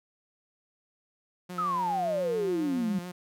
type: tone with vibrato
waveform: sawtooth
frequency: 177.6 Hz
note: F3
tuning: 29 cents sharp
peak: -33 dBFS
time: 1.49-3.12 s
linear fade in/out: 10 ms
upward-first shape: triangle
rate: 7.1 Hz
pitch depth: 38 cents each way
type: exponential sweep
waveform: sine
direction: down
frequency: 1318.5 to 185.7 Hz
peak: -26 dBFS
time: 1.58-2.99 s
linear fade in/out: 5 ms
effects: none